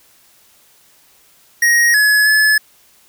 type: tone with pitch steps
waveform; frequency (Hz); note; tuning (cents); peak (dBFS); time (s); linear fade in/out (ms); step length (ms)
square; 1880 / 1698 / 1719; A#6 / G#6 / A6; +14 / +38 / -41; -10; 1.62-2.58; 5; 320
effects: white hiss -51 dBFS RMS until 3.08 s